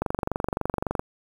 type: click train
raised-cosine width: 1 ms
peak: -11 dBFS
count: 24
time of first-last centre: 0.02-0.995 s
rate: 23.6 Hz
effects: 7-bit